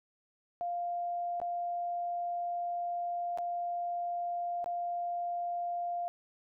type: tone with dropouts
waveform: sine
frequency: 698.5 Hz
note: F5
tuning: in tune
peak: -32 dBFS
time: 0.61-6.08 s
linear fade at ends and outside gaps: 0 ms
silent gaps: 1.401-1.416 / 3.375-3.385 / 4.643-4.66 s
effects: none